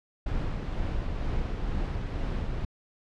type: noise with tremolo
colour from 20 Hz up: brown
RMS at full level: -29 dBFS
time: 0.26-2.65 s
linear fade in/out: 5 ms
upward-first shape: sine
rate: 2.1 Hz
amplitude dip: 25%
effects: low-pass 4000 Hz 12 dB/octave